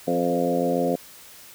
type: harmonic tone with a mistuned harmonic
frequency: 87.31 Hz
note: F2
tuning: in tune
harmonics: 2 / 3 / 4 / 5 / 6 / 7 / 8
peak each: -29 / -26 / -31 / -28 / -25 / -31 / -29 dBFS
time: 0.07-0.96 s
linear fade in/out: 10 ms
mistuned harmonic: 6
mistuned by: -19 cents
effects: white hiss -46 dBFS RMS until 1.54 s